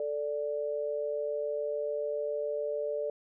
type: tone pair together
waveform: sine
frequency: 440 / 587 Hz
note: A4 / D5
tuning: 0 / -1 cents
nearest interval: perfect fourth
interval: 499 cents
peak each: -34 / -32 dBFS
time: 0-3.1 s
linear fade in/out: 2 ms
effects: none